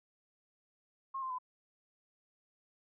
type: tone with pitch steps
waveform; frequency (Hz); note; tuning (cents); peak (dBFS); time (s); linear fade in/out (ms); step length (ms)
sine; 1075 / 1045 / 1009; C6 / C6 / B5; +47 / -2 / +37; -36; 1.14-1.386; 10; 82
effects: none